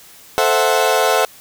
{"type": "chord", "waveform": "30% pulse", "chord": "F# half-diminished seventh", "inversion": "first", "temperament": "equal", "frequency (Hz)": [440, 523.3, 659.3, 740], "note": ["A4", "C5", "E5", "F#5"], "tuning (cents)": [0, 0, 0, 0], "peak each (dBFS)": -16, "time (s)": [0.38, 1.25], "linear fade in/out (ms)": 0, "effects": ["white hiss -43 dBFS RMS until 1.4 s"]}